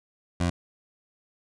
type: tone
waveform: 20% pulse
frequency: 87.31 Hz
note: F2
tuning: in tune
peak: -18 dBFS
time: 0.4-0.5 s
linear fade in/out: 5 ms
effects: resampled to 22050 Hz